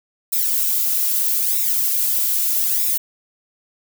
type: noise with flanger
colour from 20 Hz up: violet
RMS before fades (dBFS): -19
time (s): 0.32-2.98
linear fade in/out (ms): 10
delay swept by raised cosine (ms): 0.65 to 3.25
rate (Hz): 0.79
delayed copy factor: -0.8
effects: none